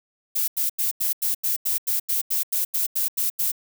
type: noise bursts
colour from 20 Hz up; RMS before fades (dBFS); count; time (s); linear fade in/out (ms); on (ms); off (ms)
violet; -23; 15; 0.35-3.518; 10; 130; 87
effects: none